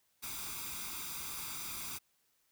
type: noise with comb filter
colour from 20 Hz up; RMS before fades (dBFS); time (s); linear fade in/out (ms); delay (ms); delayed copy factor
white; -42; 0.22-1.99; 20; 0.83; +0.7
effects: white hiss -75 dBFS RMS until 2.51 s